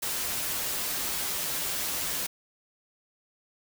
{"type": "noise with comb filter", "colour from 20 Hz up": "white", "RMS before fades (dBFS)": -31, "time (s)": [0.02, 2.27], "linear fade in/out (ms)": 10, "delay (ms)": 9.1, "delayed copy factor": -0.55, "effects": []}